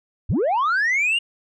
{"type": "linear sweep", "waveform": "sine", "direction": "up", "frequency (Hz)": [49, 2874], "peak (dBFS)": -15, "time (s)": [0.29, 1.19], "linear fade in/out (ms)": 10, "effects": ["tanh soft clip ceiling -16 dBFS"]}